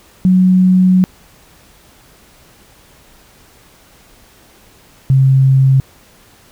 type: tone pair in turn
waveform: sine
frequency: 184.6 / 133.6 Hz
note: F#3 / C3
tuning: -4 / +36 cents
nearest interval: tritone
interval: 560 cents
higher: first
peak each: -6 dBFS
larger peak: neither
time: 0.25-1.04 / 5.1-5.8 s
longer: first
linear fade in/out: 0 ms
effects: pink hiss -46 dBFS RMS until 6.51 s